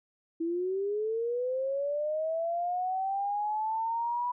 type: linear sweep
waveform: sine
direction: up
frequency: 324.7 to 984 Hz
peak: -28 dBFS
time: 0.4-4.32 s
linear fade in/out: 10 ms
effects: none